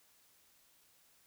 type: silence
effects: white hiss -68 dBFS RMS until 1.26 s